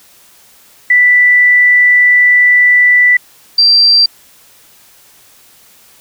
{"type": "tone pair in turn", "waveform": "sine", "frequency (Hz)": [1975, 4708], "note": ["B6", "D8"], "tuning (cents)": [0, 3], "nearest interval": "octave + minor third", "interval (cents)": 1503, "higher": "second", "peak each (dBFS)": -4, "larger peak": "neither", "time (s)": [[0.9, 3.17], [3.58, 4.06]], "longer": "first", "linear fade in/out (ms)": 5, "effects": ["white hiss -44 dBFS RMS until 6 s"]}